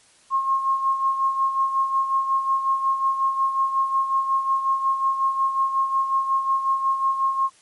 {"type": "tone with tremolo", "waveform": "sine", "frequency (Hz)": 1075, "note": "C6", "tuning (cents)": 47, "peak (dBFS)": -16, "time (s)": [0.3, 7.5], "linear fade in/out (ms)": 50, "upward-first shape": "sine", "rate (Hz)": 5.5, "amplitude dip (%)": 60, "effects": ["white hiss -55 dBFS RMS until 7.61 s", "MP3 48 kbps"]}